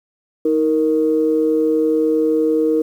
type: tone pair together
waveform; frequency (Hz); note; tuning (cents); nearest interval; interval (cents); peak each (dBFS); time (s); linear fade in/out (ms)
sine; 315.4 / 466.2; D#4 / A#4; +24 / 0; perfect fifth; 676; -16 / -15; 0.45-2.82; 5
effects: tanh soft clip ceiling -5 dBFS + 8-bit